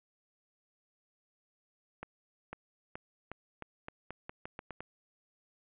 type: accelerating click train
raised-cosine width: 0.5 ms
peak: -26 dBFS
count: 12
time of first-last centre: 2.03-4.806 s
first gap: 500 ms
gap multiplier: 0.85
effects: resampled to 8000 Hz + 10-bit